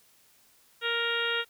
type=harmonic tone; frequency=467.5 Hz; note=A#4; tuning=5 cents sharp; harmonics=1 / 2 / 3 / 4 / 5 / 6 / 7 / 8; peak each=-34 / -42 / -31 / -34 / -39 / -34 / -35 / -37 dBFS; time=0.81-1.45 s; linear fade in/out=50 ms; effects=white hiss -62 dBFS RMS until 1.49 s